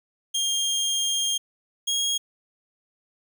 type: tone pair in turn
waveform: 25% pulse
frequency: 3217 / 3279 Hz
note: G7 / G#7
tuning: +44 / -23 cents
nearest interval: unison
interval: 33 cents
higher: second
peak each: -19 dBFS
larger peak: neither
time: 0.34-1.38 / 1.87-2.18 s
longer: first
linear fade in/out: 10 ms
effects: none